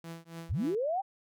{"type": "tone with tremolo", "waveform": "sawtooth", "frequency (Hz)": 166.1, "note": "E3", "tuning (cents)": 13, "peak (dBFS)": -35, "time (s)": [0.04, 0.75], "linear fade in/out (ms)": 2, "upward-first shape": "triangle", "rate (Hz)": 3.6, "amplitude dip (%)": 100}
{"type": "linear sweep", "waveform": "sine", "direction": "up", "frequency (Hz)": [49.08, 806], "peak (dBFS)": -28, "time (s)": [0.49, 1.02], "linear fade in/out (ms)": 20}
{"effects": []}